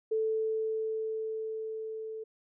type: tone with level ramp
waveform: sine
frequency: 440 Hz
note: A4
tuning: in tune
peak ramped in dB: -26 to -37 dBFS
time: 0.11-2.24 s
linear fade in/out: 10 ms
effects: none